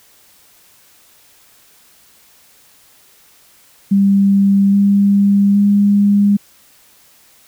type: tone with pitch steps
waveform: sine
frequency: 197.8 / 200.2 / 202.7 Hz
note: G3 / G3 / G#3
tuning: +16 / +37 / -42 cents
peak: -8 dBFS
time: 3.91-6.37 s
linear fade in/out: 10 ms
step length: 820 ms
effects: white hiss -49 dBFS RMS until 7.47 s